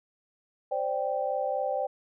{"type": "chord", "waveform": "sine", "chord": "C suspended second", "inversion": "none", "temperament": "equal", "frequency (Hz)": [523.3, 587.3, 784], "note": ["C5", "D5", "G5"], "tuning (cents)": [0, 0, 0], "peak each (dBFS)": -31, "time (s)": [0.71, 1.87], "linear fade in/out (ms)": 10, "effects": []}